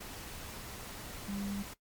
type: tone in noise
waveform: sine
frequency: 200.3 Hz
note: G3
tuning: 38 cents sharp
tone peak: -35 dBFS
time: 1.28-1.63 s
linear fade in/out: 10 ms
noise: pink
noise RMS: -45 dBFS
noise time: 0-1.74 s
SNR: +7 dB
effects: noise-tail reverb RT60 0.1 s tail -17 dB re dry + MP3 96 kbps